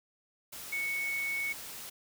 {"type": "tone in noise", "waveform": "sine", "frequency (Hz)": 2217, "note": "C#7", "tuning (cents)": 0, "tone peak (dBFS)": -31, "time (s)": [0.72, 1.53], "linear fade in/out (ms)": 10, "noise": "white", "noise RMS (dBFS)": -44, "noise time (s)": [0.52, 1.9], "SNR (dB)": 10, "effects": []}